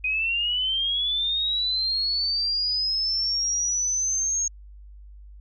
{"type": "linear sweep", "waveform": "sine", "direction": "up", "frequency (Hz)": [2489, 6570], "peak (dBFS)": -22, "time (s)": [0.04, 4.48], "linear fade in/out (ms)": 5, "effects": ["added 50 Hz sine -42 dBFS peak until 5.4 s"]}